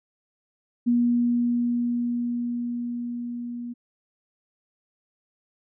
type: tone with level ramp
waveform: sine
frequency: 240 Hz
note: B3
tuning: 49 cents flat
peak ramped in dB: -17 to -31 dBFS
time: 0.86-3.74 s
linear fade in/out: 20 ms
effects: none